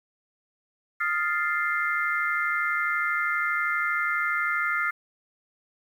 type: chord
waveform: sine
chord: F dominant seventh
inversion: third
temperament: equal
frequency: 1244.5 / 1396.9 / 1760 / 2093 Hz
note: Eb6 / F6 / A6 / C7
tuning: 0 / 0 / 0 / 0 cents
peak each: -31 / -27 / -32 / -28 dBFS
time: 1-4.91 s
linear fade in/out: 10 ms
effects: 9-bit